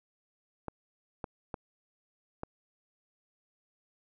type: clicks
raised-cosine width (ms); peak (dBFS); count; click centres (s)
1; -22; 4; 0.683 / 1.242 / 1.542 / 2.434
effects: none